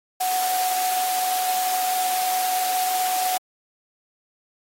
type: tone in noise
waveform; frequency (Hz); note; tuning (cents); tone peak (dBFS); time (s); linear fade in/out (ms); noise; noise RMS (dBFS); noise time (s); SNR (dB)
sine; 740; F#5; 0; -21; 0.2-3.38; 10; white; -28; 0.2-3.38; +4
effects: high-pass 400 Hz 12 dB/octave + AAC 48 kbps